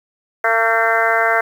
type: harmonic tone with a mistuned harmonic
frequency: 227.1 Hz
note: A#3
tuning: 45 cents flat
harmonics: 2 / 3 / 4 / 5 / 6 / 7 / 8 / 9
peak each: -23 / -18 / -24 / -24 / -21 / -19 / -22 / -23 dBFS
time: 0.44-1.41 s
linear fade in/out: 5 ms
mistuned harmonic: 7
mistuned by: -23 cents
effects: 7-bit